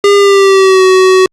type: tone with pitch glide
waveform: square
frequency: 403.9 to 374.7 Hz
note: G#4 to F#4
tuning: -48 to +22 cents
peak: -4 dBFS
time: 0.04-1.26 s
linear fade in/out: 2 ms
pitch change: -130 cents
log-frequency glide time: 0.16-0.83 s
effects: low-pass 7000 Hz 12 dB/octave + Opus 48 kbps